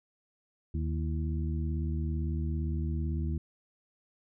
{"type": "harmonic tone with a mistuned harmonic", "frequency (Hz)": 77.78, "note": "D#2", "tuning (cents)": 0, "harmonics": [1, 2, 3, 4], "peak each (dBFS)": [-30, -36, -40, -42], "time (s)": [0.74, 3.38], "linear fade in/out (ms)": 5, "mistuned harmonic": 4, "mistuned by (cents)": 100, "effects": []}